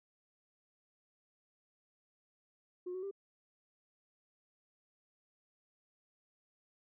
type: tone with pitch steps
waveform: sine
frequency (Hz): 360.2 / 371.9 / 395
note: F#4 / F#4 / G4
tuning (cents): -46 / +9 / +13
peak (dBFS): -37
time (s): 2.86-3.112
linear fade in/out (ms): 10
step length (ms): 84
effects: tanh soft clip ceiling -35 dBFS